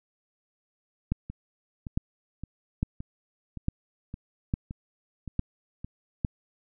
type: two click trains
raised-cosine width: 5 ms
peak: -13 / -24 dBFS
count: 7 / 9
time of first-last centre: 1.12-6.248 / 1.3-5.845 s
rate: 1.17 / 1.76 Hz
effects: none